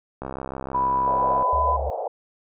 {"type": "click train", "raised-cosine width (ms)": 1, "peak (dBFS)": -17, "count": 81, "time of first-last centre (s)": [0.22, 1.425], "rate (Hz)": 66.4}
{"type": "tone with pitch glide", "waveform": "sine", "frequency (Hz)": [987.8, 1002.2], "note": ["B5", "B5"], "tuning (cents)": [0, 25], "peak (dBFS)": -19, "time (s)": [0.74, 1.77], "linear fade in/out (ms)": 10, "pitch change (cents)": 25, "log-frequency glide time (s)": [1.12, 1.55]}
{"type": "band-pass noise", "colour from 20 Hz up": "pink", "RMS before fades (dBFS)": -28, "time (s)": [1.07, 2.08], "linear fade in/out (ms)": 5, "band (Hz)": [500, 780], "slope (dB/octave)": 48}
{"type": "tone", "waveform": "sine", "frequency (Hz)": 69.8, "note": "C#2", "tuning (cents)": 13, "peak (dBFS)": -26, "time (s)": [1.53, 1.9], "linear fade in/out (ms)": 0}
{"effects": []}